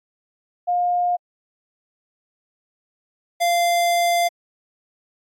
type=tone pair in turn; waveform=sine / square; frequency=710 / 692.6 Hz; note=F5 / F5; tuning=+28 / -15 cents; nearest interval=unison; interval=43 cents; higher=first; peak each=-17 dBFS; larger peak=neither; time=0.67-1.17 / 3.4-4.29 s; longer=second; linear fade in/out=20 ms; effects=AAC 64 kbps